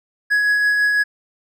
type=tone with tremolo; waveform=triangle; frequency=1674 Hz; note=G#6; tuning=13 cents sharp; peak=-11 dBFS; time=0.3-1.04 s; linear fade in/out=20 ms; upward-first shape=triangle; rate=6 Hz; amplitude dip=30%; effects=none